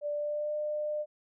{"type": "tone with pitch glide", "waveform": "sine", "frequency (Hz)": [587.3, 601], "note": ["D5", "D5"], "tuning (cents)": [0, 40], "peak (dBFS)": -30, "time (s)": [0.01, 1.06], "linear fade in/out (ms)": 50, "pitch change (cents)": 40, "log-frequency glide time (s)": [0.11, 0.56], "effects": []}